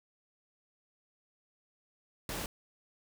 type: noise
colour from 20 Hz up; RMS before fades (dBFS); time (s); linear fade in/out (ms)
pink; -38; 2.29-2.46; 2
effects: none